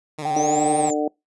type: tone with vibrato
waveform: 10% pulse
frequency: 148.3 Hz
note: D3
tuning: 17 cents sharp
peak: -20 dBFS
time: 0.18-0.91 s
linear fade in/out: 10 ms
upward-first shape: square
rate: 12 Hz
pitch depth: 59 cents each way
type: tone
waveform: sine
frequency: 772 Hz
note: G5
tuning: 27 cents flat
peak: -20 dBFS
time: 0.25-0.89 s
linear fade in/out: 5 ms
type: linear two-way sweep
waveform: sine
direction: up then down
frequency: 5710 to 8870 to 6850 Hz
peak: -28 dBFS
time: 0.36-0.94 s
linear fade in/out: 10 ms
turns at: 0.78 s
type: harmonic tone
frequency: 149.8 Hz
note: D3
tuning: 35 cents sharp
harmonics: 2 / 3 / 4 / 5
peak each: -23 / -25 / -26 / -27 dBFS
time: 0.36-1.08 s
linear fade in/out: 5 ms
effects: noise-tail reverb RT60 0.2 s tail -25 dB re dry + resampled to 24000 Hz